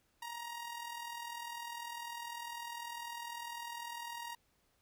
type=tone with amplitude modulation; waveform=sawtooth; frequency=942 Hz; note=A#5; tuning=18 cents sharp; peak=-36 dBFS; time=0.22-4.35 s; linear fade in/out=5 ms; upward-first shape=sine; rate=40 Hz; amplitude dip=55%; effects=pink hiss -75 dBFS RMS until 4.81 s